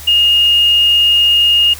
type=tone; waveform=sine; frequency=2846 Hz; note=F7; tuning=32 cents sharp; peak=-7 dBFS; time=0.07-1.74 s; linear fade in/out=10 ms; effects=added 76 Hz sine -33 dBFS peak until 1.79 s + white hiss -32 dBFS RMS until 1.79 s